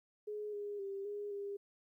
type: tone with pitch steps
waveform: sine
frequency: 420.2 / 410.4 / 393.8 / 411.3 / 402.2 Hz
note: G#4 / G#4 / G4 / G#4 / G4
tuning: +20 / -21 / +8 / -17 / +44 cents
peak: -39 dBFS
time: 0.27-1.57 s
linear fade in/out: 10 ms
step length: 260 ms
effects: 13-bit